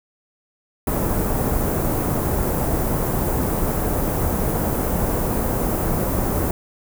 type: band-stop noise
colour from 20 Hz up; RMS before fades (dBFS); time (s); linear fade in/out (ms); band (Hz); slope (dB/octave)
pink; -21; 0.87-6.51; 2; 880 to 15000; 12
effects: none